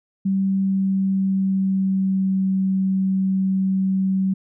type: tone with pitch glide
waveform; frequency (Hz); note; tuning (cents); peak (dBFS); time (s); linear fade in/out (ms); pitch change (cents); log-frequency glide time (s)
sine; 193.3 to 190.75; G3 to G3; -24 to -47; -17; 0.25-4.34; 10; -23; 0.52-2.48
effects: none